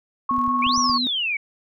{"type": "tone with tremolo", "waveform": "sine", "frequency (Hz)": 1098, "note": "C#6", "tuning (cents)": -17, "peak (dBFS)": -18, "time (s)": [0.29, 0.98], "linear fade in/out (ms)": 5, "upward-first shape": "square", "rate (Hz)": 20, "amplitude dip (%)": 25}
{"type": "tone with vibrato", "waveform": "sine", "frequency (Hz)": 246.9, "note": "B3", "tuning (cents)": 0, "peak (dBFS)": -25, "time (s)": [0.31, 1.07], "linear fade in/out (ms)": 0, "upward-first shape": "triangle", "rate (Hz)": 5.8, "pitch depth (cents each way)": 18}
{"type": "clicks", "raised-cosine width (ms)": 5, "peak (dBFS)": -26, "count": 5, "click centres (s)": [0.382, 0.479, 0.667, 0.778, 0.897]}
{"type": "exponential two-way sweep", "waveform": "sine", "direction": "up then down", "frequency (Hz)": [2209, 6040, 2209], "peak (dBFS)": -21, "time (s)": [0.62, 1.37], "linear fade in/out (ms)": 5, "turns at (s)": 0.78}
{"effects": []}